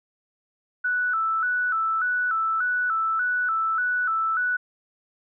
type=tone with vibrato; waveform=sine; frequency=1396.9 Hz; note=F6; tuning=in tune; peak=-21 dBFS; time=0.84-4.57 s; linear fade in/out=10 ms; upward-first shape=square; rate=1.7 Hz; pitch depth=99 cents each way; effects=none